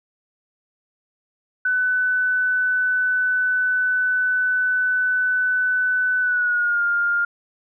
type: tone with pitch glide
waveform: sine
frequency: 1500 to 1407.7 Hz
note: F#6 to F6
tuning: +23 to +13 cents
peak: -17 dBFS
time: 1.65-7.25 s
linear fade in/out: 5 ms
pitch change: -110 cents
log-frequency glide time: 6.21-6.83 s
effects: none